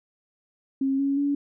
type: tone with pitch steps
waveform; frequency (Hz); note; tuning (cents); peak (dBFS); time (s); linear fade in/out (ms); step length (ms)
sine; 270.2 / 277.2 / 284.3; C#4 / C#4 / C#4; -44 / 0 / +44; -21; 0.81-1.35; 5; 180
effects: none